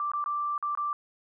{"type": "tone with dropouts", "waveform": "sine", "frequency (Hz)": 1174.7, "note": "D6", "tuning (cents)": 0, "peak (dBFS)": -27, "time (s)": [0, 0.93], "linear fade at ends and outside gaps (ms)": 1, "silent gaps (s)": [[0.117, 0.135], [0.241, 0.26], [0.579, 0.626], [0.751, 0.774]], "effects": []}